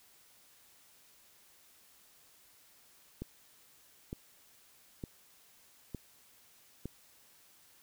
click train, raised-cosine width 3 ms, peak -26 dBFS, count 5, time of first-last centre 3.22-6.856 s, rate 1.1 Hz, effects white hiss -63 dBFS RMS until 7.82 s

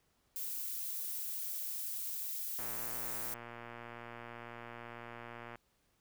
violet noise, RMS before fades -40 dBFS, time 0.36-3.34 s, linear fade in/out 0 ms
click train, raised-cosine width 0.5 ms, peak -32 dBFS, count 351, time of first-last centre 2.59-5.556 s, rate 118 Hz
effects pink hiss -75 dBFS RMS until 6 s

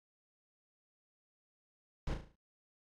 brown noise with echo, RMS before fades -36 dBFS, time 2.07-2.14 s, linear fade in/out 2 ms, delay 36 ms, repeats 6, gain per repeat -6 dB, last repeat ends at 2.356 s, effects low-pass 6000 Hz 12 dB/octave + MP3 96 kbps

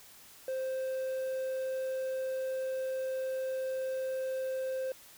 triangle tone, 523.3 Hz, C5, in tune, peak -30 dBFS, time 0.48-4.92 s, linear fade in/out 2 ms, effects white hiss -55 dBFS RMS until 5.17 s

